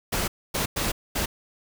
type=noise bursts at uneven times; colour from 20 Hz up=pink; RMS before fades=-26 dBFS; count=4; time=0.12-0.28 / 0.54-0.66 / 0.76-0.92 / 1.15-1.26 s; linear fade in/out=10 ms; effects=none